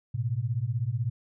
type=beating tone pair; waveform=sine; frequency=110 / 126 Hz; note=A2 / B2; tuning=0 / +35 cents; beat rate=16 Hz; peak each=-29 dBFS; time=0.14-1.1 s; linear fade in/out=10 ms; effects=none